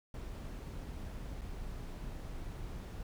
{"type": "noise with dropouts", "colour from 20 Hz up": "brown", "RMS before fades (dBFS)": -43, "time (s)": [0.14, 3.03], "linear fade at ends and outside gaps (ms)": 2, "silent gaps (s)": [1.412, 1.416], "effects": []}